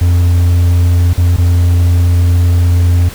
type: tone with dropouts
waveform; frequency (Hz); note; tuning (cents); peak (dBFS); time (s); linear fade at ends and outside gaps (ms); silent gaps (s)
triangle; 87.31; F2; 0; -4; 0.01-3.09; 5; 1.133-1.178 / 1.364-1.381
effects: pink hiss -30 dBFS RMS until 3.14 s